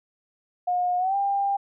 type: tone with pitch glide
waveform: sine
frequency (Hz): 718 to 796.7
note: F5 to G5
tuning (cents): +48 to +28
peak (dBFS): -21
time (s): 0.67-1.57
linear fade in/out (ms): 10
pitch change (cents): +180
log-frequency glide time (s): 0.98-1.16
effects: none